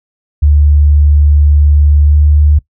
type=tone with pitch glide; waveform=sine; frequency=73.42 to 74.32 Hz; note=D2 to D2; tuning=0 to +21 cents; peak=-4 dBFS; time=0.42-2.59 s; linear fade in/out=10 ms; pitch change=+21 cents; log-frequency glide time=2.06-2.15 s; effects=noise-tail reverb RT60 0.1 s tail -19 dB re dry